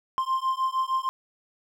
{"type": "beating tone pair", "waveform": "triangle", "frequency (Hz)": [1046.5, 1053], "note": ["C6", "C6"], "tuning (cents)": [0, 11], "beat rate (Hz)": 6.5, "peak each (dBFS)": -25, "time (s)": [0.18, 1.09], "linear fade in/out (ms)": 0, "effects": []}